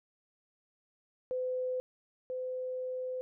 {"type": "tone pair in turn", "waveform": "sine", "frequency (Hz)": [508, 509.8], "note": ["B4", "C5"], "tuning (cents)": [49, -45], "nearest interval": "unison", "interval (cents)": 6, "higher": "second", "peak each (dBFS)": [-31, -34], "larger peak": "first", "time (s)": [[1.31, 1.8], [2.3, 3.21]], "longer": "second", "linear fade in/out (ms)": 0, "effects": []}